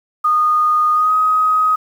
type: tone with pitch glide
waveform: sine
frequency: 1230 to 1259.5 Hz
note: D#6 to D#6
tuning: -20 to +21 cents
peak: -11 dBFS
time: 0.24-1.76 s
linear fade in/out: 10 ms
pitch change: +41 cents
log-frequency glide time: 0.94-1.12 s
effects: 7-bit